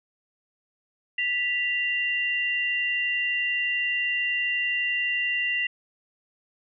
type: tone pair together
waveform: sine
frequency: 1967.4 / 2776 Hz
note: B6 / F7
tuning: -7 / -11 cents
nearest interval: tritone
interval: 596 cents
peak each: -26 dBFS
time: 1.18-5.67 s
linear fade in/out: 5 ms
effects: none